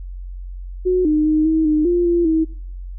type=tone with pitch steps; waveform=sine; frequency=366 / 305.2 / 309 / 318.4 / 305.6 / 349.9 / 344.1 / 320.1 Hz; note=F#4 / D#4 / D#4 / D#4 / D#4 / F4 / F4 / D#4; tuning=-19 / -33 / -12 / +40 / -31 / +3 / -26 / +49 cents; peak=-13 dBFS; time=0.85-2.45 s; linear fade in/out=20 ms; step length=200 ms; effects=noise-tail reverb RT60 0.6 s tail -22 dB re dry + added 45 Hz sine -28 dBFS peak until 2.98 s